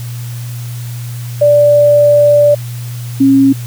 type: tone pair in turn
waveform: sine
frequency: 585 / 272 Hz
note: D5 / C#4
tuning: -7 / -33 cents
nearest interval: octave + minor second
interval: 1326 cents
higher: first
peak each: -4 dBFS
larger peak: neither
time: 1.41-2.55 / 3.2-3.53 s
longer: first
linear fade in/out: 10 ms
effects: added 120 Hz sine -20 dBFS peak until 3.66 s + white hiss -34 dBFS RMS until 3.66 s